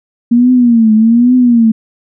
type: tone with vibrato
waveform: sine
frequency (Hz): 233.8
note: A#3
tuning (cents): +5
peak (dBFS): -4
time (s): 0.31-1.72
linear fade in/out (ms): 10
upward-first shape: triangle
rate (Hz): 1.2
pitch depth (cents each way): 150
effects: none